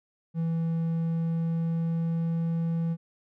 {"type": "tone with pitch glide", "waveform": "triangle", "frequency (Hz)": [164.81, 165.96], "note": ["E3", "E3"], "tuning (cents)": [0, 12], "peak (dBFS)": -23, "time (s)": [0.34, 2.97], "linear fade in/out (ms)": 50, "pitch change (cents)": 12, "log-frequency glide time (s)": [0.82, 2.48], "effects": []}